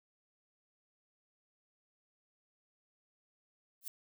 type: noise with exponential growth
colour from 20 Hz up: violet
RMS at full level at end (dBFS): -36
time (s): 3.81-3.88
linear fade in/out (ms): 2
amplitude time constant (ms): 15
effects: none